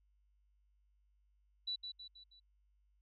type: tone with echo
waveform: sine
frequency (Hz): 3951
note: B7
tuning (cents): 0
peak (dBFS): -36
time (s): 1.67-1.76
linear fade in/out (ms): 10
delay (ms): 160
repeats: 4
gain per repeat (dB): -6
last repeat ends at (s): 2.4
effects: added 50 Hz sine -70 dBFS peak until 3.01 s + MP3 64 kbps